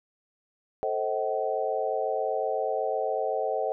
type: chord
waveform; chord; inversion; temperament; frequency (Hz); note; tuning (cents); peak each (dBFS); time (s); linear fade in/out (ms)
sine; A diminished seventh; none; just; 440 / 528 / 633.6 / 760.3; A4 / C5 / Eb5 / Gb5; 0 / +16 / +31 / +47; -31; 0.83-3.72; 0
effects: none